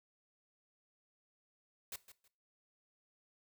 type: noise with echo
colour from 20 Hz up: white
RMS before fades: -44 dBFS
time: 1.92-1.96 s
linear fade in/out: 2 ms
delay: 160 ms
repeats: 2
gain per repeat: -13 dB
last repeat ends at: 2.28 s
effects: noise-tail reverb RT60 0.4 s tail -19 dB re dry